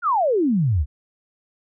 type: exponential sweep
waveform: sine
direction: down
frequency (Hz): 1480 to 64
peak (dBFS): -16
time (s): 0.02-0.86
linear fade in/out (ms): 50
effects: none